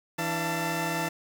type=tone cluster; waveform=20% pulse; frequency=164.5 / 293.4 / 682 / 886 Hz; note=E3 / D4 / F5 / A5; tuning=-3 / -2 / -41 / +12 cents; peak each=-27 / -33 / -29 / -27 dBFS; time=0.18-1.09 s; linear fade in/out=10 ms; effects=9-bit